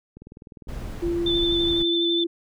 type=click train; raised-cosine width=3 ms; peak=-29 dBFS; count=28; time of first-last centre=0.17-1.527 s; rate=19.9 Hz
type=noise; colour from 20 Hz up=brown; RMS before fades=-32 dBFS; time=0.68-1.83 s; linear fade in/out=10 ms
type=tone with pitch glide; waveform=sine; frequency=342.6 to 339.1 Hz; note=F4 to E4; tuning=-33 to +49 cents; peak=-22 dBFS; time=1.02-2.27 s; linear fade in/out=10 ms; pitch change=-18 cents; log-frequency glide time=1.43-1.76 s
type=tone with vibrato; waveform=sine; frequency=3532 Hz; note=A7; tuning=6 cents sharp; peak=-22 dBFS; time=1.26-2.24 s; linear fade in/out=5 ms; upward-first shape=sine; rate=12 Hz; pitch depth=21 cents each way
effects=none